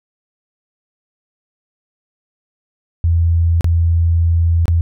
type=tone with dropouts; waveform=sine; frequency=83.9 Hz; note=E2; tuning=31 cents sharp; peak=-10 dBFS; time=3.04-4.81 s; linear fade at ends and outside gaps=0 ms; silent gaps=3.609-3.644 / 4.656-4.681 s; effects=none